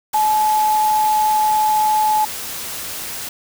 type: tone in noise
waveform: sine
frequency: 857 Hz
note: A5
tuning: 46 cents flat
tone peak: -13 dBFS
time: 0.14-2.25 s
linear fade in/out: 5 ms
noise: white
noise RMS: -28 dBFS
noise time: 0.13-3.29 s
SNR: +12 dB
effects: none